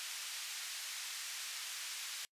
white band-pass noise, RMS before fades -44 dBFS, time 0-2.25 s, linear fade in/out 0 ms, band 1600 to 6900 Hz, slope 12 dB/octave, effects noise-tail reverb RT60 0.1 s tail -26 dB re dry + resampled to 32000 Hz

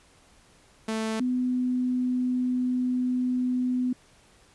sawtooth / sine tone pair in turn, 220.7 / 251.1 Hz, A3 / B3, +5 / +29 cents, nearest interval major second, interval 224 cents, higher second, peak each -23 dBFS, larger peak neither, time 0.88-1.2 / 1.2-3.93 s, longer second, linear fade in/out 5 ms, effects pink hiss -58 dBFS RMS until 4.54 s + resampled to 24000 Hz

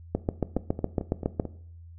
two click trains, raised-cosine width 2 ms, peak -11 / -20 dBFS, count 10 / 5, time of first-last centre 0.15-1.398 / 0.57-1.453 s, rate 7.21 / 4.53 Hz, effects noise-tail reverb RT60 0.6 s tail -17 dB re dry + added 84 Hz sine -44 dBFS peak until 1.98 s

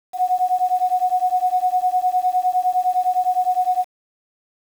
sine beating tone pair, 728 / 737.8 Hz, F#5 / F#5, -28 / -5 cents, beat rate 9.8 Hz, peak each -19 dBFS, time 0.13-3.85 s, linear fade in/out 50 ms, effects 7-bit

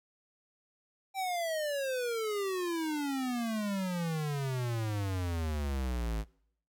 square exponential sweep, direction down, 785 to 52.1 Hz, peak -32 dBFS, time 1.14-6.25 s, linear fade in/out 50 ms, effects noise-tail reverb RT60 0.7 s tail -24 dB re dry

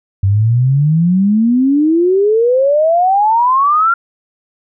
sine exponential sweep, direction up, 94.9 to 1400 Hz, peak -8 dBFS, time 0.23-3.94 s, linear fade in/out 5 ms, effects none

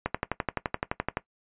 click train, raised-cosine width 0.5 ms, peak -11 dBFS, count 14, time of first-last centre 0.06-1.171 s, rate 11.7 Hz, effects noise-tail reverb RT60 0.1 s tail -17 dB re dry + resampled to 8000 Hz

